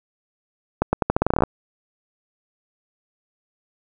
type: accelerating click train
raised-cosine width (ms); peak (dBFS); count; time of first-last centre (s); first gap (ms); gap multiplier
1; -3; 14; 0.82-1.436; 110; 0.84
effects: none